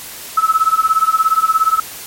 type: tone with tremolo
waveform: sine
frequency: 1302 Hz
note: E6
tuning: 22 cents flat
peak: -6 dBFS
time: 0.37-1.8 s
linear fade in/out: 5 ms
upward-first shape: triangle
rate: 17 Hz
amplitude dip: 100%
effects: white hiss -31 dBFS RMS until 2.06 s + MP3 64 kbps